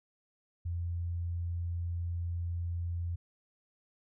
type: tone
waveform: sine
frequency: 86 Hz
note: F2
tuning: 26 cents flat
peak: -32 dBFS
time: 0.65-3.16 s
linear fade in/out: 10 ms
effects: none